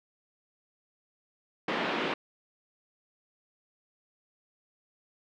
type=band-pass noise; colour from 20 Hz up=pink; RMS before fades=-31 dBFS; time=1.68-2.14 s; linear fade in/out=5 ms; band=220 to 3300 Hz; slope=24 dB/octave; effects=none